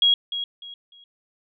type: tone with echo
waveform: sine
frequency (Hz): 3300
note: G#7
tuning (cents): -12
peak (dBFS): -14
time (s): 0.02-0.14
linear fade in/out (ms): 2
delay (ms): 300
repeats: 3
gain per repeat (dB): -11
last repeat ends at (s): 1.04
effects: none